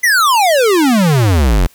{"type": "exponential sweep", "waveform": "square", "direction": "down", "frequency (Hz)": [2053, 39.82], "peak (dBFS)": -9, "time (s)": [0.03, 1.67], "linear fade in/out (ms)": 10, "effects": ["white hiss -48 dBFS RMS until 1.74 s"]}